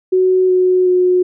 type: tone with pitch steps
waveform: sine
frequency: 371.4 / 367.3 / 363.3 Hz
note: F#4 / F#4 / F#4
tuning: +7 / -13 / -32 cents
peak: -9 dBFS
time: 0.12-1.23 s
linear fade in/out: 10 ms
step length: 370 ms
effects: none